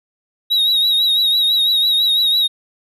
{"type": "tone with vibrato", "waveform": "triangle", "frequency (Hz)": 3817, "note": "A#7", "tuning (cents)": 40, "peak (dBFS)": -11, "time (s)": [0.5, 2.48], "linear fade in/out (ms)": 20, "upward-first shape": "triangle", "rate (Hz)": 6, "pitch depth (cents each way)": 63, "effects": []}